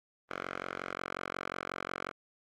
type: tone with band-pass filter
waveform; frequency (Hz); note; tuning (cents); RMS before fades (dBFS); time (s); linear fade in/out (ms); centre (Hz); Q
5% pulse; 45.56; F#1; -26; -40; 0.29-2.12; 20; 1400; 1.3
effects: Opus 32 kbps